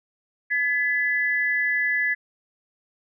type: tone pair together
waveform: sine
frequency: 1711.5 / 2000 Hz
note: A6 / B6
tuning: -48 / +21 cents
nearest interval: minor third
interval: 269 cents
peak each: -23 / -23 dBFS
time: 0.5-2.15 s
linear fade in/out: 20 ms
effects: none